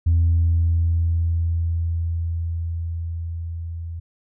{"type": "tone with level ramp", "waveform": "sine", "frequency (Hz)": 83.6, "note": "E2", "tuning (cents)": 25, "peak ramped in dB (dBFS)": [-12, -28], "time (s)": [0.06, 4], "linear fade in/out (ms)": 10, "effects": ["tanh soft clip ceiling -11 dBFS"]}